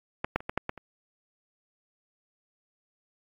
clicks, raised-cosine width 0.5 ms, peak -13 / -10 / -27 / -16 / -11 / -15 / -28 dBFS, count 7, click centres 0.245 / 0.36 / 0.405 / 0.495 / 0.576 / 0.694 / 0.777 s, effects AAC 64 kbps

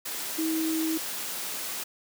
sine tone in noise, 320 Hz, D#4, 49 cents sharp, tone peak -25 dBFS, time 0.38-0.98 s, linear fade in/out 10 ms, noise white, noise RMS -34 dBFS, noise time 0.05-1.84 s, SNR +6 dB, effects high-pass 200 Hz 12 dB/octave

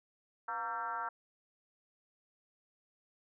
sine tone with frequency modulation, 1141 Hz, C#6, 50 cents sharp, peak -35 dBFS, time 0.48-1.09 s, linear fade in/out 5 ms, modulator 216 Hz, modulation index 1.8, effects none

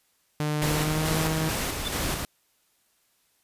sawtooth tone with pitch glide, 150.5 to 158.62 Hz, D3 to D#3, +43 to +34 cents, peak -21 dBFS, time 0.4-1.49 s, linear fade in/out 0 ms, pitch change +91 cents, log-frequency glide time 0.67-1.16 s
pink noise with tremolo, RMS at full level -28 dBFS, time 0.62-2.25 s, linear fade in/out 0 ms, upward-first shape square, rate 2.3 Hz, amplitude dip 35%
triangle tone with exponential growth, 3520 Hz, A7, in tune, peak -23 dBFS, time 1.81-1.88 s, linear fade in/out 5 ms, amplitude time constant 15 ms
effects white hiss -68 dBFS RMS until 3.43 s + resampled to 32000 Hz

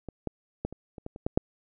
clicks, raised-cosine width 2 ms, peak -24 / -17 / -16 / -27 / -28 / -23 / -28 / -14 / -7 dBFS, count 9, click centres 0.087 / 0.273 / 0.65 / 0.726 / 0.982 / 1.064 / 1.161 / 1.265 / 1.375 s, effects none

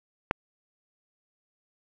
click, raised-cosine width 0.5 ms, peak -8 dBFS, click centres 0.311 s, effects none

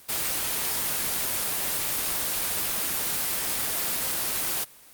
white noise, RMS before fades -27 dBFS, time 0.08-4.65 s, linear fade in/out 20 ms, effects white hiss -51 dBFS RMS until 4.93 s + Opus 24 kbps

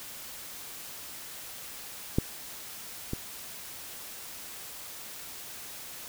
clicks, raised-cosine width 3 ms, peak -10 / -18 dBFS, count 2, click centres 2.185 / 3.134 s, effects white hiss -43 dBFS RMS until 6.08 s

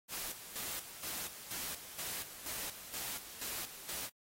white noise with tremolo, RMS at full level -41 dBFS, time 0.08-4.1 s, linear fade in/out 50 ms, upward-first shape square, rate 2.1 Hz, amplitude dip 65%, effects AAC 48 kbps

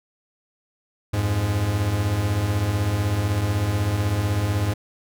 45% pulse beating tone pair, 87.31 / 103.31 Hz, F2 / G#2, 0 / -9 cents, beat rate 16 Hz, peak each -27 / -21 dBFS, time 1.13-4.74 s, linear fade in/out 10 ms, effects none

